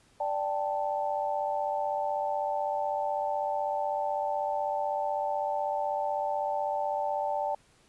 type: chord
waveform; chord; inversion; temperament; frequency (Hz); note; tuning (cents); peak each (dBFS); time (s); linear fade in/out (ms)
sine; D suspended fourth; none; equal; 587.3 / 784 / 880; D5 / G5 / A5; 0 / 0 / 0; -32; 0.2-7.55; 5
effects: pink hiss -63 dBFS RMS until 7.88 s + resampled to 24000 Hz